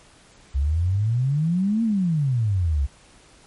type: exponential two-way sweep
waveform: sine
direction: up then down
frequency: 65.3 to 233.1 to 65.3 Hz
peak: -18 dBFS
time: 0.54-2.87 s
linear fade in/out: 20 ms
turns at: 1.83 s
effects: pink hiss -52 dBFS RMS until 3.46 s + MP3 48 kbps